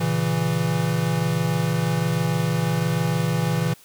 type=chord; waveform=square; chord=A# diminished; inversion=none; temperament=equal with one note detuned; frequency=117.35 / 138.59 / 164.81 Hz; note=A#2 / C#3 / E3; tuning=+12 / 0 / 0 cents; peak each=-27 / -27 / -23 dBFS; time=0-3.74 s; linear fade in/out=10 ms; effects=white hiss -51 dBFS RMS until 3.84 s